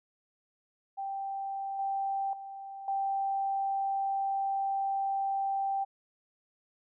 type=tone with level steps; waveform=sine; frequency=784 Hz; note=G5; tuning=in tune; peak=-33 / -29 / -40 / -28 dBFS; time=0.97-5.85 s; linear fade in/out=20 ms; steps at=1.79 / 2.33 / 2.88 s; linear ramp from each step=2 ms; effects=none